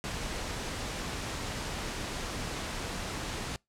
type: noise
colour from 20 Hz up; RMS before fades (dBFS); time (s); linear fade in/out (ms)
pink; -36; 0.04-3.56; 0
effects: noise-tail reverb RT60 0.2 s tail -26 dB re dry + low-pass 8000 Hz 12 dB/octave